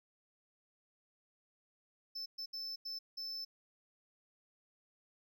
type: tone bursts at uneven times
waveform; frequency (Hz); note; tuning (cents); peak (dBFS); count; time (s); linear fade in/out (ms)
triangle; 5274; E8; 0; -39; 5; 2.15-2.26 / 2.38-2.46 / 2.53-2.76 / 2.85-2.99 / 3.17-3.45; 10
effects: none